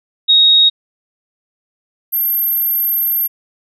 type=tone pair in turn; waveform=sine; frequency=3760 / 12622 Hz; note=A#7 / G9; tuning=+14 / +11 cents; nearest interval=octave + major sixth; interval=2097 cents; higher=second; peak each=-6 / -13 dBFS; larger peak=first; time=0.28-0.7 / 2.12-3.28 s; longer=second; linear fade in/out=20 ms; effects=none